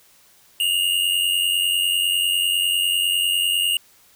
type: tone pair together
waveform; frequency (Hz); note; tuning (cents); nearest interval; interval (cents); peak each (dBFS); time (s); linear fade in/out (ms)
square; 2794 / 2884; F7 / F#7; 0 / -45; minor second; 55; -22 / -21; 0.6-3.77; 2
effects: white hiss -54 dBFS RMS until 4.15 s